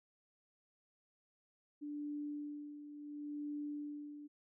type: tone with tremolo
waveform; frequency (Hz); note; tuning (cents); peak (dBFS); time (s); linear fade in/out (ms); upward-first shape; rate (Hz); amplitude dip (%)
sine; 293.7; D4; 0; -39; 1.81-4.28; 20; sine; 0.71; 65
effects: none